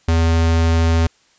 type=tone; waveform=square; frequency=82.41 Hz; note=E2; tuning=in tune; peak=-13 dBFS; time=0.08-1.07 s; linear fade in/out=5 ms; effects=white hiss -56 dBFS RMS until 1.38 s + resampled to 16000 Hz